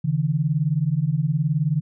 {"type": "beating tone pair", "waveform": "sine", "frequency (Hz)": [140.5, 159.5], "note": ["C#3", "D#3"], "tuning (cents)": [24, 43], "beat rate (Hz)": 19, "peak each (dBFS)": [-22, -21], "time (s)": [0.04, 1.81], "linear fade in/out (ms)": 10, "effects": []}